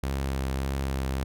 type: tone with vibrato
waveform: sawtooth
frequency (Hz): 67.2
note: C2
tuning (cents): +47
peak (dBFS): -23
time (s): 0.03-1.24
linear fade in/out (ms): 5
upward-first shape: triangle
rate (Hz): 1.7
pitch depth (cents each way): 27
effects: none